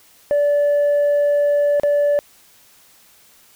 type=tone with dropouts; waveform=sine; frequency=580 Hz; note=D5; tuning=22 cents flat; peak=-11 dBFS; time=0.31-2.19 s; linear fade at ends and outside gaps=0 ms; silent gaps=1.798-1.834 s; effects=tanh soft clip ceiling -12 dBFS + white hiss -51 dBFS RMS until 3.55 s